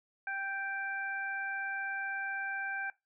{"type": "harmonic tone", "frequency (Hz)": 784, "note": "G5", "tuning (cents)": 0, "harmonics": [1, 2, 3], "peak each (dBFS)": [-41, -35, -45], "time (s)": [0.27, 2.9], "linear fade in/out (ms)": 2, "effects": ["noise-tail reverb RT60 0.2 s tail -19 dB re dry"]}